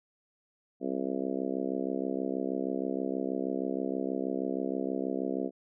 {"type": "harmonic tone", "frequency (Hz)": 66.3, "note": "C2", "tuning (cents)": 23, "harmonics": [3, 4, 5, 6, 7, 8, 9, 10], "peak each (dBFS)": [-39, -34, -36, -37, -39, -42, -44, -42], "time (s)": [0.8, 5.51], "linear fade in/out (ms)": 50, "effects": []}